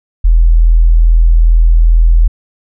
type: tone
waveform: sine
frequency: 41.2 Hz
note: E1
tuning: in tune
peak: -3 dBFS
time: 0.24-2.28 s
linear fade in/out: 10 ms
effects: none